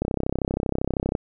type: click train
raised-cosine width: 2 ms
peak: -10 dBFS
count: 38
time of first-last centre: 0.02-1.151 s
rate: 32.7 Hz
effects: none